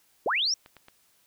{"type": "linear sweep", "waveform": "sine", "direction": "up", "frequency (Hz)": [325.4, 5770], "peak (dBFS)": -23, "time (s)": [0.26, 0.54], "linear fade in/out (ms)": 2}
{"type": "clicks", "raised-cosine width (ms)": 0.3, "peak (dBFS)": -32, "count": 3, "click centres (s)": [0.661, 0.767, 0.884]}
{"effects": ["white hiss -65 dBFS RMS until 1.26 s"]}